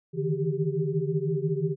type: tone cluster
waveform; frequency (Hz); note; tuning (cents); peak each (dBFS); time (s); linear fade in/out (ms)
sine; 146 / 156.6 / 162.5 / 386 / 400.4; D3 / D#3 / E3 / G4 / G4; -10 / +11 / -24 / -27 / +37; -31; 0.13-1.76; 50
effects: none